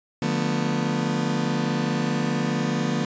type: chord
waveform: 35% pulse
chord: B half-diminished seventh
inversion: first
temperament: just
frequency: 148.16 / 177.8 / 222.2 / 246.9 Hz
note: D3 / F3 / A3 / B3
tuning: +16 / +31 / +17 / 0 cents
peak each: -26 / -27 / -26 / -26 dBFS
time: 0.22-3.05 s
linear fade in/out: 2 ms
effects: resampled to 16000 Hz